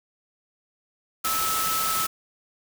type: tone in noise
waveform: sine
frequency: 1304 Hz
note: E6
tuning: 19 cents flat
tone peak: -26 dBFS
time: 1.24-2.07 s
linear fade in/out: 10 ms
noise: white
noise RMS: -27 dBFS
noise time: 1.24-2.07 s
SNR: -2 dB
effects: none